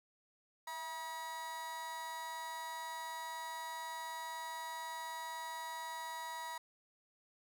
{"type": "tone with amplitude modulation", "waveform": "35% pulse", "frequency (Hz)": 962, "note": "B5", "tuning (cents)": -46, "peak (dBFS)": -37, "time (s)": [0.67, 6.58], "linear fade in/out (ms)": 5, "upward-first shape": "sine", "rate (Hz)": 299, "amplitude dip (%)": 65, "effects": []}